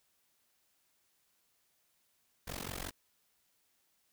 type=noise with amplitude modulation; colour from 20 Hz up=pink; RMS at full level=-38 dBFS; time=2.47-2.91 s; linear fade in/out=10 ms; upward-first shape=sine; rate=45.8 Hz; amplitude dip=95%; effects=white hiss -75 dBFS RMS until 4.12 s